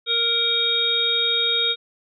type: harmonic tone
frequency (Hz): 466.2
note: A#4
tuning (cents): 0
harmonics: 1 / 3 / 5 / 7 / 8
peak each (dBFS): -30 / -30 / -31 / -27 / -19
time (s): 0.06-1.76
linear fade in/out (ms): 50
effects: none